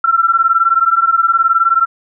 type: beating tone pair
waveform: sine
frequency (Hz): 1342 / 1361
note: E6 / F6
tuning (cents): +31 / -45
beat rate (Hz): 19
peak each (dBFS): -12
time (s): 0.04-1.86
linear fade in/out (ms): 5
effects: none